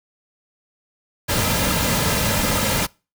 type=noise with comb filter; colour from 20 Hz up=pink; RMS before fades=-20 dBFS; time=1.28-2.87 s; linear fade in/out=20 ms; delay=2.7 ms; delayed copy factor=-0.55; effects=noise-tail reverb RT60 0.3 s tail -24 dB re dry